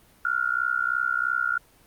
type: tone with amplitude modulation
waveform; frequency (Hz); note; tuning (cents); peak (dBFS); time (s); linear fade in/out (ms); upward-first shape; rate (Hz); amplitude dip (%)
sine; 1415; F6; +22; -18; 0.25-1.58; 2; sine; 63; 100
effects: pink hiss -57 dBFS RMS until 1.86 s + Opus 32 kbps